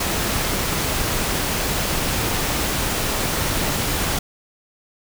pink noise, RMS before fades -22 dBFS, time 0-4.19 s, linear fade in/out 5 ms, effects none

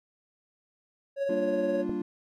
triangle tone with tremolo, 554.4 Hz, C#5, in tune, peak -23 dBFS, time 1.16-1.85 s, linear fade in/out 50 ms, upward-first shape sine, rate 19 Hz, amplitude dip 35%
triangle chord, G minor seventh, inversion none, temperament equal, 196 / 233.1 / 293.7 / 349.2 Hz, G3 / Bb3 / D4 / F4, 0 / 0 / 0 / 0 cents, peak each -35 / -34 / -32 / -31 dBFS, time 1.29-2.02 s, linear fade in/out 5 ms
click, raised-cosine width 2 ms, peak -21 dBFS, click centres 1.895 s
effects none

